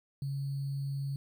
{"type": "tone with sample-and-hold", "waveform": "sine", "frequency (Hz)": 138.59, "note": "C#3", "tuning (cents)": 0, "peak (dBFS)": -32, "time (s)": [0.22, 1.16], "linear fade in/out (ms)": 2, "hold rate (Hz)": 4410, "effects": []}